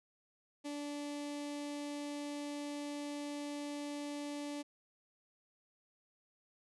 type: tone with notch filter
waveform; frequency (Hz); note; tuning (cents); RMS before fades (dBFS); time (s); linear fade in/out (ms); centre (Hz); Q
sawtooth; 290.5; D4; -19; -42; 0.64-4.63; 20; 1400; 1.4
effects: resampled to 24000 Hz